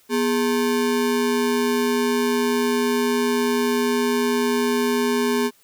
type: ring-modulated tone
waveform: square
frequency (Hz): 328.4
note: E4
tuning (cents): -6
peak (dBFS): -16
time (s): 0.09-5.51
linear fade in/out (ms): 50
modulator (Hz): 84.7
effects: white hiss -57 dBFS RMS until 5.63 s